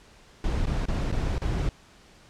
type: noise with dropouts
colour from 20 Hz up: brown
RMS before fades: -26 dBFS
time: 0.44-1.69 s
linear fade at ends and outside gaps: 2 ms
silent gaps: 0.657-0.669 / 0.856-0.883 / 1.116-1.125 / 1.382-1.417 s
effects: pink hiss -54 dBFS RMS until 2.29 s + low-pass 7000 Hz 12 dB/octave